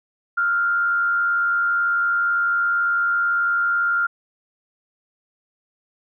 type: tone with frequency modulation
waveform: sine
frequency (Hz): 1396.9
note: F6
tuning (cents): 0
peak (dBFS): -17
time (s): 0.37-4.07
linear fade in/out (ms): 10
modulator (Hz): 82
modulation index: 0.45
effects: none